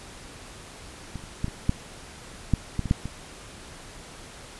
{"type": "clicks", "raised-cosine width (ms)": 5, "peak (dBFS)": [-22, -29, -13, -22, -8, -7, -13, -18, -7, -19], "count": 10, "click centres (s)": [1.157, 1.239, 1.444, 1.482, 1.694, 2.537, 2.793, 2.857, 2.911, 3.056], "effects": ["pink hiss -44 dBFS RMS until 4.59 s", "resampled to 24000 Hz"]}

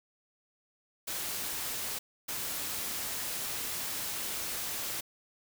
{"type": "noise bursts at uneven times", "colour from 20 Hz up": "white", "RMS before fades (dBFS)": -36, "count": 2, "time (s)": [[1.07, 1.99], [2.28, 5.01]], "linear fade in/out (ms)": 10, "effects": []}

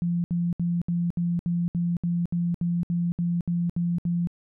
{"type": "tone bursts", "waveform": "sine", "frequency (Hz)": 172.6, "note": "F3", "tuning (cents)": -20, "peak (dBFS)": -22, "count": 15, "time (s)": [0.02, 4.272], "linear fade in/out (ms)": 0, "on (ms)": 220, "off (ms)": 68, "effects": []}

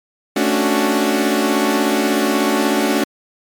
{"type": "chord", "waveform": "sawtooth", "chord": "D major seventh", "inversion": "second", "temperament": "equal", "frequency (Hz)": [220, 277.2, 293.7, 370], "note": ["A3", "C#4", "D4", "F#4"], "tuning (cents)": [0, 0, 0, 0], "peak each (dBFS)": -16, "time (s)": [0.36, 3.04], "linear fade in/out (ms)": 5, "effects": ["MP3 96 kbps"]}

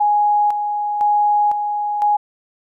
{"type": "tone with tremolo", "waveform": "sine", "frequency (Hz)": 831, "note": "G#5", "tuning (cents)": 1, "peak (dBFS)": -12, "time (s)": [0, 2.17], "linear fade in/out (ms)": 10, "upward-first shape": "square", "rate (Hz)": 0.99, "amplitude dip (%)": 50, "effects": []}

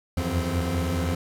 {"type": "tone cluster", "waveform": "30% pulse", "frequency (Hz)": [80.6, 85.2, 90.4, 260.3], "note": ["E2", "F2", "F#2", "C4"], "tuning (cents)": [-38, -42, -40, -9], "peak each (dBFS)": -27, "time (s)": [0.17, 1.15], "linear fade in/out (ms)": 5, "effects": ["resampled to 32000 Hz", "8-bit"]}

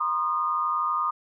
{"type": "tone cluster", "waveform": "sine", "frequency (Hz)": [955, 1055, 1227], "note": ["A#5", "C6", "D#6"], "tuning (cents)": [42, 14, -25], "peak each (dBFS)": [-33, -30, -24], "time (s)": [0, 1.11], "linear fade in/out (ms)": 10, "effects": []}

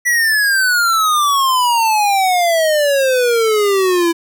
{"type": "exponential sweep", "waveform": "square", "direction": "down", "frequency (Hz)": [1967, 332], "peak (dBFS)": -12, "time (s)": [0.05, 4.13], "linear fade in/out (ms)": 20, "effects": []}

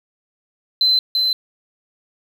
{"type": "tone with echo", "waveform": "triangle", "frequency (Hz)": 4062, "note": "B7", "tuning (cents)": 48, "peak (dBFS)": -9, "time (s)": [0.81, 0.99], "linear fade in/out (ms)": 2, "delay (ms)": 340, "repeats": 1, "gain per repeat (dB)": -4, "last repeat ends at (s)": 1.33, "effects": ["tanh soft clip ceiling -10 dBFS", "7-bit"]}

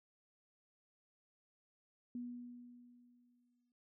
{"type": "tone with exponential decay", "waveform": "sine", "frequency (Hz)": 243.4, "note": "B3", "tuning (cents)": -25, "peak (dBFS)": -40, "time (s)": [2.15, 3.72], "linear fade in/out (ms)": 2, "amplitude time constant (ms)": 340, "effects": []}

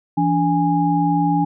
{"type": "tone cluster", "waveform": "sine", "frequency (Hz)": [168.3, 288.4, 825], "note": ["E3", "D4", "G#5"], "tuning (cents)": [36, -31, -12], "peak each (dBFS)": -19, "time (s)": [0.17, 1.45], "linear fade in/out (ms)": 10, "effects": []}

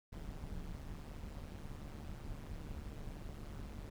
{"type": "noise with amplitude modulation", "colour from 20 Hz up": "brown", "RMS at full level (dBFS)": -43, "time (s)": [0.12, 3.9], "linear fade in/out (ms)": 10, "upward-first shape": "sine", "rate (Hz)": 148, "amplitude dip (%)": 75, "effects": []}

